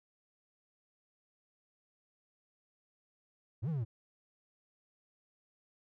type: linear two-way sweep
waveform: triangle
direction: up then down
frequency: 87.31 to 171.2 to 102 Hz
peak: -30 dBFS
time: 3.62-3.85 s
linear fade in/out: 20 ms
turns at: 3.69 s
effects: none